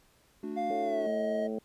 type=chord; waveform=triangle; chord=D major; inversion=second; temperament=just; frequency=220.2 / 293.7 / 367.1 Hz; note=A3 / D4 / F#4; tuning=+2 / 0 / -14 cents; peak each=-37 dBFS; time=0.43-1.07 s; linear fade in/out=5 ms
type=tone with pitch glide; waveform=triangle; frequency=698 to 632.7 Hz; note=F5 to D#5; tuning=-1 to +29 cents; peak=-28 dBFS; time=0.56-1.48 s; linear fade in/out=20 ms; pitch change=-170 cents; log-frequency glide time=0.82-1.08 s
type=harmonic tone; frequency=110 Hz; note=A2; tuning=in tune; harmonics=2 / 3 / 4 / 5 / 6 / 7; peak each=-35 / -43 / -36 / -41 / -48 / -49 dBFS; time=0.7-1.59 s; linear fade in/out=5 ms
effects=pink hiss -65 dBFS RMS until 1.64 s + resampled to 32000 Hz